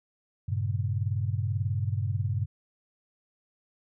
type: chord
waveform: sine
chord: G diminished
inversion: none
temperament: equal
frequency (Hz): 98 / 116.54 / 138.59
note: G2 / Bb2 / Db3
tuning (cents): 0 / 0 / 0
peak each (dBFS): -28 / -31 / -34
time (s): 0.48-2.46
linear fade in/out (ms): 10
effects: none